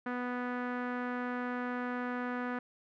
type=tone with low-pass filter; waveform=sawtooth; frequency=246.9 Hz; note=B3; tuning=in tune; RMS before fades=-36 dBFS; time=0.06-2.59 s; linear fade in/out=5 ms; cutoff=1600 Hz; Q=2.6; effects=none